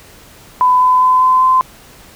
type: tone with pitch steps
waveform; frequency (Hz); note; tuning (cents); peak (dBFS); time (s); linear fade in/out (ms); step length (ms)
sine; 1003 / 1010 / 1017 / 1024.1 / 1031.2; B5 / B5 / C6 / C6 / C6; +26 / +39 / -50 / -37 / -26; -7; 0.61-1.61; 0; 200
effects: pink hiss -41 dBFS RMS until 2.15 s